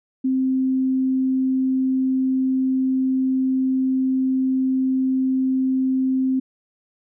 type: tone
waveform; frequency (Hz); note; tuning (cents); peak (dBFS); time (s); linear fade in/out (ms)
sine; 261.6; C4; 0; -17; 0.24-6.4; 10
effects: none